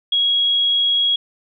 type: tone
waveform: sine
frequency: 3312 Hz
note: G#7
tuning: 5 cents flat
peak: -14 dBFS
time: 0.12-1.16 s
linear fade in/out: 5 ms
effects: none